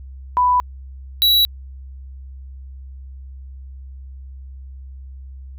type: tone pair in turn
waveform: sine / square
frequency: 992 / 3911 Hz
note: B5 / B7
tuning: +7 / -18 cents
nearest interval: 2 octaves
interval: 2375 cents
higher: second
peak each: -12 dBFS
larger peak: neither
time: 0.37-0.6 / 1.22-1.45 s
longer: neither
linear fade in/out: 0 ms
effects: added 66 Hz sine -33 dBFS peak until 5.58 s